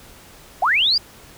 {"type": "linear sweep", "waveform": "sine", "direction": "up", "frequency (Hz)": [639, 4949], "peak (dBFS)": -14, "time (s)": [0.62, 0.98], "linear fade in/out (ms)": 5, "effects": ["pink hiss -45 dBFS RMS until 1.37 s"]}